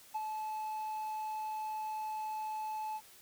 triangle tone with ADSR envelope, 865 Hz, A5, 30 cents flat, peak -29 dBFS, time 0.14-3.01 s, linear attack 17 ms, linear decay 28 ms, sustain -5 dB, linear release 53 ms, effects tanh soft clip ceiling -27 dBFS + white hiss -58 dBFS RMS until 3.21 s

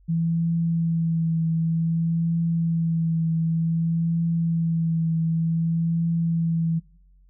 sine tone with vibrato, 164.81 Hz, E3, in tune, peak -20 dBFS, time 0.08-6.8 s, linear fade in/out 20 ms, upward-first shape triangle, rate 0.54 Hz, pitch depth 24 cents each way, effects noise-tail reverb RT60 0.8 s tail -24 dB re dry + added 46 Hz sine -52 dBFS peak until 7.29 s

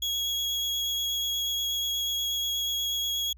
35% pulse tone with vibrato, 3322 Hz, G#7, in tune, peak -25 dBFS, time 0.02-3.33 s, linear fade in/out 5 ms, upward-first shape sine, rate 8.3 Hz, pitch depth 10 cents each way, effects added 60 Hz sine -48 dBFS peak until 3.37 s

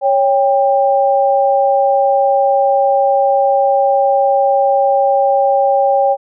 sine tone pair together, 554 / 793.5 Hz, C#5 / G5, -1 / +21 cents, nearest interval tritone, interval 622 cents, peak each -12 dBFS, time 0.01-6.17 s, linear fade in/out 50 ms, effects none

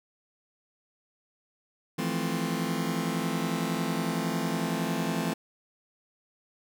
sawtooth chord, F major seventh, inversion third, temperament just, 163.7 / 174.61 / 218.3 / 261.9 Hz, E3 / F3 / A3 / C4, -12 / 0 / -13 / +2 cents, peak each -29 dBFS, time 1.98-5.34 s, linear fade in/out 10 ms, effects none

